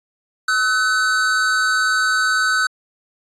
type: tone pair together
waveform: square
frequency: 1290 / 1508 Hz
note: E6 / F#6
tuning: -38 / +32 cents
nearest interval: minor third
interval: 270 cents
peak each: -22 / -17 dBFS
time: 0.48-2.67 s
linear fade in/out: 5 ms
effects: resampled to 22050 Hz